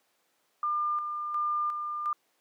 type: tone with tremolo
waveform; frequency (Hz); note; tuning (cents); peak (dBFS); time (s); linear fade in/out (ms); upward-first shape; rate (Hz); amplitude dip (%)
sine; 1200; D6; +37; -26; 0.63-2.13; 2; square; 1.4; 45
effects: pink hiss -71 dBFS RMS until 2.4 s + high-pass 400 Hz 12 dB/octave